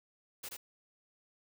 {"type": "noise with echo", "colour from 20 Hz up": "white", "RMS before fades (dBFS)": -43, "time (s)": [0.43, 0.49], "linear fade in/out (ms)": 10, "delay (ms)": 80, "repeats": 1, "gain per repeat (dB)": -2, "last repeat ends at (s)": 0.57, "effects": []}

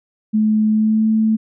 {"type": "tone with pitch glide", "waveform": "sine", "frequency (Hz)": [215.5, 219.4], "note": ["A3", "A3"], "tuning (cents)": [-36, -5], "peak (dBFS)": -12, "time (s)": [0.33, 1.37], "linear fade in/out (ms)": 20, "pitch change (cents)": 31, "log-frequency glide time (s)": [0.7, 1.07], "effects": []}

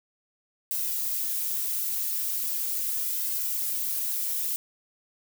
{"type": "noise with flanger", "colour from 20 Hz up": "violet", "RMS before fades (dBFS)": -29, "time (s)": [0.71, 4.56], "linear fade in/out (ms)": 0, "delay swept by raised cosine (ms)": [1.9, 4.2], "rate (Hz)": 0.39, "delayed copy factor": 0.85, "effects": []}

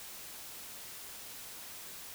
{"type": "silence", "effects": ["white hiss -47 dBFS RMS until 2.14 s"]}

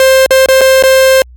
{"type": "tone with dropouts", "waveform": "45% pulse", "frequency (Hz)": 527, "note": "C5", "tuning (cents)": 12, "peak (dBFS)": -3, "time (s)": [0, 1.22], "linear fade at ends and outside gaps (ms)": 1, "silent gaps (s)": [[0.262, 0.307], [0.46, 0.486], [0.61, 0.614], [0.825, 0.836]], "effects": ["added 61 Hz sine -32 dBFS peak until 1.36 s", "MP3 96 kbps"]}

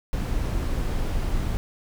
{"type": "noise", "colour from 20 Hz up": "brown", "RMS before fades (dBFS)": -25, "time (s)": [0.13, 1.57], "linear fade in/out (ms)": 0, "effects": []}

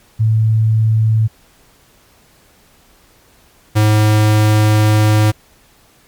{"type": "tone pair in turn", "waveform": ["sine", "square"], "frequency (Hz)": [110.4, 106.89], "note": ["A2", "A2"], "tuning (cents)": [6, -50], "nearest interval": "minor second", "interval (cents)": 56, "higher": "first", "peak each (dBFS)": -9, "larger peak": "neither", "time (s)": [[0.19, 1.28], [3.75, 5.32]], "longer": "second", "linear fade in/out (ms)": 20, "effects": ["pink hiss -50 dBFS RMS until 6.07 s", "MP3 96 kbps"]}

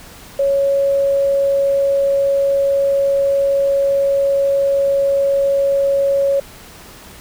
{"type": "tone", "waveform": "sine", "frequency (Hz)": 554.4, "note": "C#5", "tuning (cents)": 0, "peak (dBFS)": -12, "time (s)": [0.39, 6.4], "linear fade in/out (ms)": 5, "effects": ["pink hiss -39 dBFS RMS until 7.2 s"]}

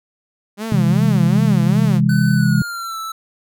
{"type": "tone with vibrato", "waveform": "sawtooth", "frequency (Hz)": 194.7, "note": "G3", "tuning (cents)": -12, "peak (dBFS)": -19, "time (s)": [0.57, 2.01], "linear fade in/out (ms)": 50, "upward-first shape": "sine", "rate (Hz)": 2.6, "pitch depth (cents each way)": 260}
{"type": "chord", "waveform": "sine", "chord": "C augmented", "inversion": "none", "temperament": "just", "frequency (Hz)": [130.81, 163.52, 204.4], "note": ["C3", "E3", "G#3"], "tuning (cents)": [0, -14, -27], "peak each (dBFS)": -16, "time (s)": [0.72, 2.62], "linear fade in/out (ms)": 2}
{"type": "tone with pitch glide", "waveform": "square", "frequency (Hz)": [1506, 1318.6], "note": ["F#6", "E6"], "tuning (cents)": [30, 0], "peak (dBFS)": -25, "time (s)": [2.09, 3.12], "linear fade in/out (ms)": 5, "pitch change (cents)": -230, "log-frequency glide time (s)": [2.33, 2.98]}
{"effects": []}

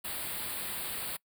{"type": "band-stop noise", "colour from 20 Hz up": "white", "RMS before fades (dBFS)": -37, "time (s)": [0.04, 1.17], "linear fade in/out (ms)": 10, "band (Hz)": [4700, 8000], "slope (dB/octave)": 96, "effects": ["noise-tail reverb RT60 0.1 s tail -23 dB re dry"]}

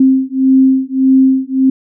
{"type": "beating tone pair", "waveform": "sine", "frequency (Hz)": [263.2, 264.9], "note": ["C4", "C4"], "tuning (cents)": [10, 22], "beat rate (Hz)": 1.7, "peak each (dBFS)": -10, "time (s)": [0, 1.7], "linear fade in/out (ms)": 5, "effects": []}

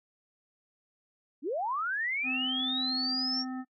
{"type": "linear sweep", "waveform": "sine", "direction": "up", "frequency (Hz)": [242.5, 5588], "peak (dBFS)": -29, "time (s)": [1.42, 3.45], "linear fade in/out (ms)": 50}
{"type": "harmonic tone", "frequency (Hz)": 257.6, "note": "C4", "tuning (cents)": -27, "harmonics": [1, 3, 5, 7], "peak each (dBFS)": [-34, -44, -48, -51], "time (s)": [2.23, 3.65], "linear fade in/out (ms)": 50}
{"effects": ["noise-tail reverb RT60 0.1 s tail -24 dB re dry"]}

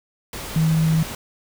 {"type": "tone in noise", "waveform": "sine", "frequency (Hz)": 160, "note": "D#3", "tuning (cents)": 49, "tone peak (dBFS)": -15, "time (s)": [0.56, 1.03], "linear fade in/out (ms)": 2, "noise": "pink", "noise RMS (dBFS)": -32, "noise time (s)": [0.33, 1.15], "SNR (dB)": 14, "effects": []}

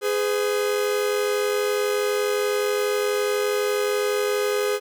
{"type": "tone pair together", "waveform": "45% pulse", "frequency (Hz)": [415.3, 507.3], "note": ["G#4", "B4"], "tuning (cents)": [0, 46], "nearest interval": "minor third", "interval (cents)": 346, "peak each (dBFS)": [-22, -26], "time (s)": [0.01, 4.8], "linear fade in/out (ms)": 50, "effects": []}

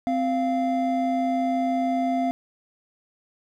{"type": "tone pair together", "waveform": "triangle", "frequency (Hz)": [259.6, 693], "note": ["C4", "F5"], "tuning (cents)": [-13, -14], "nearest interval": "octave + perfect fourth", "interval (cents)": 1699, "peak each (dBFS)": -22, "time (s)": [0.07, 2.31], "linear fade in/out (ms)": 0, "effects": []}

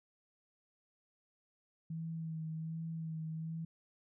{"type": "tone with vibrato", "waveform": "sine", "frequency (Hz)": 161.2, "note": "E3", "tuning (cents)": -38, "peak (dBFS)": -38, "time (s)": [1.9, 3.65], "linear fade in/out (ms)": 5, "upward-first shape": "sine", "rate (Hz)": 1.3, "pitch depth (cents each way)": 25, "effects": []}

